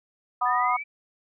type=chord; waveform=sine; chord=B major; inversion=second; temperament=just; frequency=740.8 / 987.8 / 1234.7 Hz; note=F#5 / B5 / D#6; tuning=+2 / 0 / -14 cents; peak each=-27 / -25 / -24 dBFS; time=0.41-0.77 s; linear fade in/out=10 ms
type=exponential sweep; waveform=sine; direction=up; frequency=1721 to 2354 Hz; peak=-31 dBFS; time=0.45-0.84 s; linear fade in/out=20 ms
effects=none